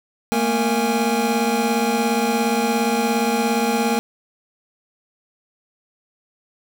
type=tone cluster; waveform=square; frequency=219.9 / 237.1 / 462.8 / 823 Hz; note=A3 / A#3 / A#4 / G#5; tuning=-1 / +30 / -13 / -16 cents; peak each=-24 dBFS; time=0.32-3.99 s; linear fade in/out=0 ms; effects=none